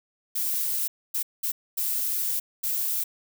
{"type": "noise bursts at uneven times", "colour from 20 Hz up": "violet", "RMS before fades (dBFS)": -27, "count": 5, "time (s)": [[0.35, 0.88], [1.14, 1.23], [1.43, 1.52], [1.77, 2.4], [2.63, 3.04]], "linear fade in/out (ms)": 10, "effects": []}